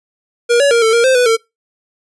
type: tone with pitch steps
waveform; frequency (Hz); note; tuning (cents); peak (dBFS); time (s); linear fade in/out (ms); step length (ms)
square; 475.5 / 565 / 468.1 / 445.3 / 468.1 / 522 / 493.9 / 451.6; A#4 / C#5 / A#4 / A4 / A#4 / C5 / B4 / A4; +34 / +33 / +7 / +21 / +7 / -4 / 0 / +45; -9; 0.49-1.37; 20; 110
effects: noise-tail reverb RT60 0.2 s tail -23 dB re dry + resampled to 24000 Hz